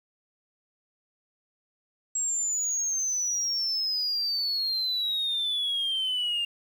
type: exponential sweep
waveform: sine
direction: down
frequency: 7640 to 2794 Hz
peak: -24 dBFS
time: 2.15-6.45 s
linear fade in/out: 5 ms
effects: tanh soft clip ceiling -22 dBFS + 9-bit